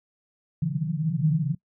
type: band-pass noise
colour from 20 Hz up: pink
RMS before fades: -25 dBFS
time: 0.62-1.55 s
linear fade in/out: 5 ms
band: 140 to 170 Hz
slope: 96 dB/octave
effects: noise-tail reverb RT60 0.1 s tail -23 dB re dry